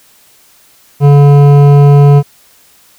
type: tone with hard clipping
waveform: sine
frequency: 143.1 Hz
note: D3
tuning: 45 cents flat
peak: -3 dBFS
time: 1-2.23 s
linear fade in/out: 50 ms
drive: 12 dB
effects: white hiss -45 dBFS RMS until 2.98 s